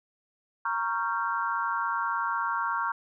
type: chord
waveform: sine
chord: G half-diminished seventh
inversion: first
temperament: equal with one note detuned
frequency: 932.3 / 1108.7 / 1378.5 / 1568 Hz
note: Bb5 / Db6 / F6 / G6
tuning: 0 / 0 / -23 / 0 cents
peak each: -31 / -31 / -31 / -36 dBFS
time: 0.65-2.92 s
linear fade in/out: 5 ms
effects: none